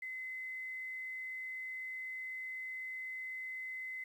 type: tone with quantisation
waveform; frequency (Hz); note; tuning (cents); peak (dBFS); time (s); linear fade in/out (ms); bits
sine; 2042; C7; -43; -40; 0.02-4.04; 5; 11
effects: none